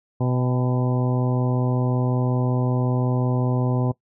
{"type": "harmonic tone with a mistuned harmonic", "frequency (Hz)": 125.4, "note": "B2", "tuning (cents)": 27, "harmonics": [1, 2, 3, 4, 5, 6, 7, 8], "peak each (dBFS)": [-20, -26, -30, -32, -34, -36, -37, -38], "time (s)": [0.2, 3.92], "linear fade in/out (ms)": 10, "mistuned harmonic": 6, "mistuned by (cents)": 55, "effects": ["noise-tail reverb RT60 0.1 s tail -19 dB re dry"]}